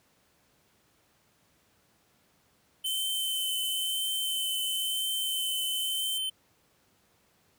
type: tone with vibrato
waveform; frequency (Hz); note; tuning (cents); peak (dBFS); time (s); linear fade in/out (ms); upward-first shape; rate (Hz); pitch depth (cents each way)
square; 3066; G7; -39; -30; 2.84-6.3; 10; triangle; 0.99; 15
type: high-pass noise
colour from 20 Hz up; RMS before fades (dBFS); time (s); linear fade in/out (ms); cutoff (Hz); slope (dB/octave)
pink; -37; 2.86-6.18; 2; 7500; 48
effects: pink hiss -67 dBFS RMS until 7.58 s + high-pass 80 Hz 12 dB/octave